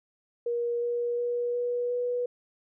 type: tone with pitch steps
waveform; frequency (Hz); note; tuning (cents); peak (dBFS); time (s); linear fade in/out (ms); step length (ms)
sine; 474.8 / 478.4 / 482 / 485.6 / 489.3; A#4 / A#4 / B4 / B4 / B4; +32 / +45 / -42 / -29 / -16; -26; 0.46-2.26; 5; 360
effects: none